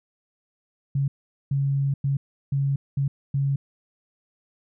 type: tone bursts at uneven times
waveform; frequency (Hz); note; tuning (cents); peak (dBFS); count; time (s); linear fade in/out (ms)
sine; 138.59; C#3; 0; -20; 6; 0.95-1.08 / 1.51-1.94 / 2.04-2.17 / 2.52-2.76 / 2.97-3.08 / 3.34-3.56; 5
effects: none